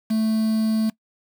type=tone with quantisation; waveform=triangle; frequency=220 Hz; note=A3; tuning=in tune; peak=-16 dBFS; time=0.1-0.9 s; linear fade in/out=10 ms; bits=6; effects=noise-tail reverb RT60 0.1 s tail -21 dB re dry